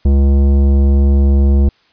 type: tone with tanh clipping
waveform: sine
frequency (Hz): 69.3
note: C#2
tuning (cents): 0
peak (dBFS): -9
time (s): 0.05-1.69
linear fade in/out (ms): 5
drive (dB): 14
effects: white hiss -54 dBFS RMS until 1.92 s + resampled to 11025 Hz